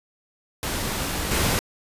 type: noise with level steps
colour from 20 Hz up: pink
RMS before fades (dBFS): -27 / -22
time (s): 0.63-1.59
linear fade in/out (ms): 0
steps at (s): 1.31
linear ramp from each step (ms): 5
effects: resampled to 32000 Hz